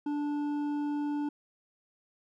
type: tone with hard clipping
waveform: sine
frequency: 292.6 Hz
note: D4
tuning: 6 cents flat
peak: -31 dBFS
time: 0.06-1.29 s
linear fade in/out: 5 ms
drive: 7 dB
effects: none